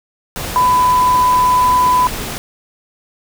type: tone in noise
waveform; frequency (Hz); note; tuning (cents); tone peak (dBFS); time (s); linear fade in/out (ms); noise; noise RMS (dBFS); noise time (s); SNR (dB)
sine; 1000; B5; +21; -9; 0.56-2.07; 0; pink; -24; 0.36-2.38; +12
effects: none